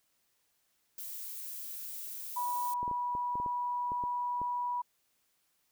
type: noise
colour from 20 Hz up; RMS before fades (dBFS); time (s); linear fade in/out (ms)
violet; -42; 0.98-2.74; 2
type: tone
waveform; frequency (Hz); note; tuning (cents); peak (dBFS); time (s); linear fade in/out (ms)
sine; 976; B5; -21; -31; 2.36-4.82; 10
type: clicks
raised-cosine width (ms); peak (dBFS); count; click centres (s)
2; -31; 10; 2.83 / 2.879 / 2.913 / 3.151 / 3.355 / 3.4 / 3.462 / 3.919 / 4.038 / 4.416
effects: white hiss -75 dBFS RMS until 5.71 s

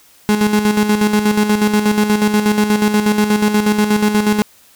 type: tone with tremolo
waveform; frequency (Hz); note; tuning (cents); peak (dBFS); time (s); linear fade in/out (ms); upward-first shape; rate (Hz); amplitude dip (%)
35% pulse; 210.2; G#3; +21; -8; 0.29-4.42; 0; square; 8.3; 55
effects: white hiss -48 dBFS RMS until 4.75 s

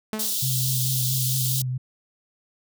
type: tone with exponential decay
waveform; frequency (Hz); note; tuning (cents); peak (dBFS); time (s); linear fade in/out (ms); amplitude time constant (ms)
sawtooth; 216.4; A3; -29; -20; 0.13-0.45; 0; 69
type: high-pass noise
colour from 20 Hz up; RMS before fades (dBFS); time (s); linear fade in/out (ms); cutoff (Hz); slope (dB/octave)
white; -26; 0.19-1.62; 5; 3200; 48
type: tone with vibrato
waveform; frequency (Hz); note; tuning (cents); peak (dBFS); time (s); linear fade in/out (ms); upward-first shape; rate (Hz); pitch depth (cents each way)
sine; 128.8; C3; -27; -24; 0.42-1.78; 10; triangle; 4.5; 39
effects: none

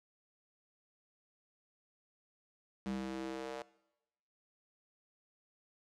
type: tone with high-pass filter sweep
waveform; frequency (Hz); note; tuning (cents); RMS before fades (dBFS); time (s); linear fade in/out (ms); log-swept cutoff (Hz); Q
square; 65.4; C2; 0; -41; 2.86-3.62; 0; 190 to 550; 2.6
effects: noise-tail reverb RT60 0.9 s tail -20 dB re dry + low-pass 7000 Hz 12 dB/octave

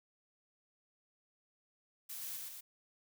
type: noise with echo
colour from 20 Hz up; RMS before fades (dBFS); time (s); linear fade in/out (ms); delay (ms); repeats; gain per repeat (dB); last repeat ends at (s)
blue; -45; 2.09-2.37; 10; 120; 2; -2; 2.61
effects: none

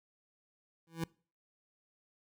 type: tone with exponential growth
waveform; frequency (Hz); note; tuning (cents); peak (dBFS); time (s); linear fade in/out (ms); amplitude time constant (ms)
25% pulse; 164.81; E3; 0; -27; 0.87-1.04; 2; 36
effects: noise-tail reverb RT60 0.4 s tail -24 dB re dry

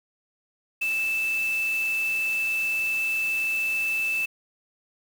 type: tone in noise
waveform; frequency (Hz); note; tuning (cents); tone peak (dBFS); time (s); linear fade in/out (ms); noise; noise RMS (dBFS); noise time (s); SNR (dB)
sine; 2637; E7; 0; -23; 0.81-4.26; 10; white; -40; 0.81-4.26; +14
effects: none

